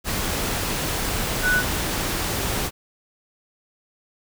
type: tone in noise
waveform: sine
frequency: 1484 Hz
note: F#6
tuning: 5 cents sharp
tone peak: -17 dBFS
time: 1.42-1.63 s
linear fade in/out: 50 ms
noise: pink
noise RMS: -25 dBFS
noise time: 0.04-2.71 s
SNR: +5 dB
effects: none

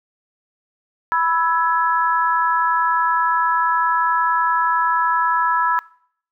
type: chord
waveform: sine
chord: E major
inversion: second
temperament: equal with one note detuned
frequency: 987.8 / 1318.5 / 1677.6 Hz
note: B5 / E6 / G#6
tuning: 0 / 0 / +17 cents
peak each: -18 / -20 / -22 dBFS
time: 1.12-5.79 s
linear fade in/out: 0 ms
effects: noise-tail reverb RT60 0.6 s tail -22 dB re dry

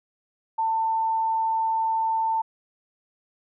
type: tone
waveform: sine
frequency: 894 Hz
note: A5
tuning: 27 cents sharp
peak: -21 dBFS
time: 0.58-2.42 s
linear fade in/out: 10 ms
effects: none

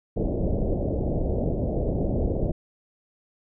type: low-pass noise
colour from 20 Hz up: pink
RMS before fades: -25 dBFS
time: 0.16-2.52 s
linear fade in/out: 10 ms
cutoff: 650 Hz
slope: 48 dB/octave
effects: none

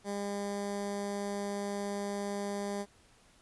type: tone with notch filter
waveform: 15% pulse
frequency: 201.9 Hz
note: G#3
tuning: 49 cents flat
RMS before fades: -36 dBFS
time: 0.04-2.86 s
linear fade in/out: 50 ms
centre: 2700 Hz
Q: 1.1
effects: pink hiss -63 dBFS RMS until 3.41 s + resampled to 24000 Hz

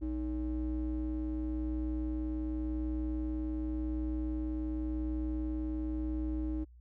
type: ring-modulated tone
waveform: triangle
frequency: 126.9 Hz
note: B2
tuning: 47 cents sharp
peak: -27 dBFS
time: 0.01-6.65 s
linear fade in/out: 20 ms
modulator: 186 Hz
effects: added 60 Hz sine -53 dBFS peak until 6.8 s

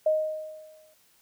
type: tone with exponential decay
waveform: sine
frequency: 622.3 Hz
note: D#5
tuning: in tune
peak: -18 dBFS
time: 0.06-0.94 s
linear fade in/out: 5 ms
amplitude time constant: 190 ms
effects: white hiss -63 dBFS RMS until 1.21 s

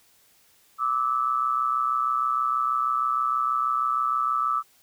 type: tone pair together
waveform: sine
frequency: 1173.7 / 1300 Hz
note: D6 / E6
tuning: -1 / -24 cents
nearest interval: major second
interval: 177 cents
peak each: -25 / -24 dBFS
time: 0.78-4.63 s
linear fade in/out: 50 ms
effects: white hiss -60 dBFS RMS until 4.82 s

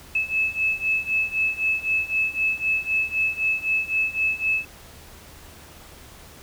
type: beating tone pair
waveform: sine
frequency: 2600 / 2603.9 Hz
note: E7 / E7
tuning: -24 / -22 cents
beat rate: 3.9 Hz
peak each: -25 / -23 dBFS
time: 0.15-4.65 s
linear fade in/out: 5 ms
effects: added 76 Hz sine -51 dBFS peak until 6.42 s + pink hiss -46 dBFS RMS until 6.42 s

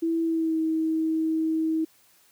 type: tone with pitch glide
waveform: sine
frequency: 329.6 to 319.5 Hz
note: E4 to D#4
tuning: 0 to +46 cents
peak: -22 dBFS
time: 0.02-1.85 s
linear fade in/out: 10 ms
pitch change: -54 cents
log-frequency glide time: 0.22-0.59 s
effects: white hiss -60 dBFS RMS until 2.31 s + high-pass 80 Hz 12 dB/octave

